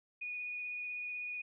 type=tone with vibrato; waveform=sine; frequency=2464 Hz; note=D#7; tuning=17 cents flat; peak=-38 dBFS; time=0.21-1.42 s; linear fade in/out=10 ms; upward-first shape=triangle; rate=16 Hz; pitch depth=12 cents each way; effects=none